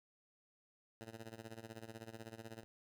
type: tone with tremolo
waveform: 10% pulse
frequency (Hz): 112.8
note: A2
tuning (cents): +44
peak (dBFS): -38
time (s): 1.01-2.64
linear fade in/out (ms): 0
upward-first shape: sine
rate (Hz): 16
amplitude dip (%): 85
effects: none